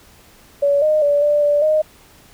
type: tone with pitch steps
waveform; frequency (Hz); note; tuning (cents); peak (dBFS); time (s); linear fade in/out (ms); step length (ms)
sine; 568 / 614 / 578 / 589 / 584 / 618; C#5 / D#5 / D5 / D5 / D5 / D#5; +42 / -23 / -28 / +5 / -10 / -12; -12; 0.62-1.82; 10; 200
effects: pink hiss -48 dBFS RMS until 2.33 s

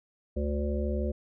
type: harmonic tone with a mistuned harmonic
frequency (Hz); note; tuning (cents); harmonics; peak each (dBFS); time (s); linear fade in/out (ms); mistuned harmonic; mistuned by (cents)
72.8; D2; -15; 1 / 3 / 5 / 7 / 8; -29 / -34 / -36 / -37 / -38; 0.36-1.12; 10; 1; -40
effects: none

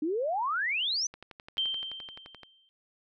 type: exponential sweep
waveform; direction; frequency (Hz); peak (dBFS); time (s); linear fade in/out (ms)
sine; up; 292.3 to 6200; -27; 0.02-1.07; 5
type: click train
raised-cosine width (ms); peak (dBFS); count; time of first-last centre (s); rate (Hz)
0.3; -29; 16; 1.14-2.433; 11.6
type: tone with exponential decay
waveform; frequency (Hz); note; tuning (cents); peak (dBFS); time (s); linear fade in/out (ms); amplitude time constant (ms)
sine; 3136; G7; 0; -25; 1.58-2.69; 0; 240
effects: none

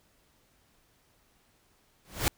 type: noise with exponential growth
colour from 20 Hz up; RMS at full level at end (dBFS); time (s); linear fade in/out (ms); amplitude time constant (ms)
pink; -22; 2.05-2.28; 0; 48
effects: pink hiss -67 dBFS RMS until 2.37 s

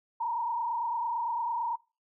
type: tone with frequency modulation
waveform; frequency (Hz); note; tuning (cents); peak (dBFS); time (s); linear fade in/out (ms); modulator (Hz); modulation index
sine; 938; A#5; +11; -28; 0.2-1.76; 10; 28.9; 1.3
effects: noise-tail reverb RT60 0.3 s tail -24 dB re dry

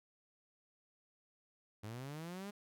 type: linear sweep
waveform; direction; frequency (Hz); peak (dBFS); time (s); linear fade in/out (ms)
sawtooth; up; 100.9 to 207.7; -40; 1.83-2.51; 10
effects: none

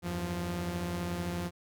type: tone cluster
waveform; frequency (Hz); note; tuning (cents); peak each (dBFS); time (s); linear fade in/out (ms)
sawtooth; 81.7 / 95.2 / 174.8; E2 / F#2 / F3; -15 / +50 / +2; -36 / -38 / -30; 0.02-1.51; 50
effects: none

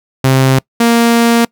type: tone pair in turn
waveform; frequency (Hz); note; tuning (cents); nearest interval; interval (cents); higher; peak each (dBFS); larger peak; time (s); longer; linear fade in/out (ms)
sawtooth; 132.3 / 233.4; C3 / A#3; +20 / +2; minor seventh; 982; second; -3; neither; 0.24-0.59 / 0.8-1.45; second; 5
effects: noise-tail reverb RT60 0.1 s tail -25 dB re dry

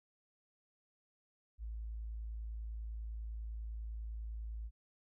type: tone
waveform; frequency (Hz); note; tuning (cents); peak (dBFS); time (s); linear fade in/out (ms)
sine; 55; A1; 0; -40; 1.58-4.71; 50
effects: none

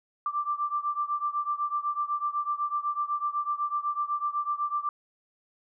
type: beating tone pair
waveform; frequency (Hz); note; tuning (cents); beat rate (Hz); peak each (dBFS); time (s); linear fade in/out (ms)
sine; 1174.7 / 1182.7; D6 / D6; 0 / +12; 8; -29 / -31; 0.26-4.89; 2
effects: none

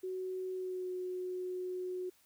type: tone with pitch glide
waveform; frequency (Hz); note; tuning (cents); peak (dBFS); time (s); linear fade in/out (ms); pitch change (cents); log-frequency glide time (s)
sine; 372.3 to 365.7; F#4 to F#4; +11 to -20; -36; 0.03-2.1; 10; -31; 0.54-0.9
effects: white hiss -68 dBFS RMS until 2.25 s

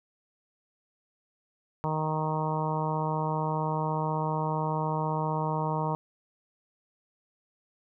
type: harmonic tone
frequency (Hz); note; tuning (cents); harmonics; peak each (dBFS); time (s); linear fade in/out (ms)
155.8; D#3; +3; 1 / 2 / 3 / 4 / 5 / 6 / 7 / 8; -30 / -39 / -36 / -37 / -37 / -32 / -37 / -45; 1.84-5.95; 0
effects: none

